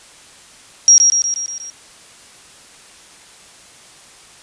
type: tone with echo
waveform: sine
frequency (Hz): 5650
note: F8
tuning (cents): +19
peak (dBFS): -4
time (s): 0.88-0.98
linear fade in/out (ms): 0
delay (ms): 120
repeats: 6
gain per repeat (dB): -4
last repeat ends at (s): 1.7
effects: white hiss -43 dBFS RMS until 4.42 s + resampled to 22050 Hz